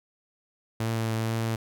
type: tone with vibrato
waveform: sawtooth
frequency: 112.6 Hz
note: A2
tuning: 40 cents sharp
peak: -22 dBFS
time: 0.8-1.56 s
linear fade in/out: 5 ms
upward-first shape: triangle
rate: 2.1 Hz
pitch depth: 18 cents each way
effects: none